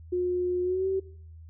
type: tone with pitch glide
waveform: sine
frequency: 359.3 to 382.9 Hz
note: F4 to G4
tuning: +49 to -41 cents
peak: -24 dBFS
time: 0.12-1 s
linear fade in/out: 10 ms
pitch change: +110 cents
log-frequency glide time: 0.63-0.87 s
effects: noise-tail reverb RT60 0.6 s tail -20 dB re dry + added 81 Hz sine -44 dBFS peak until 1.49 s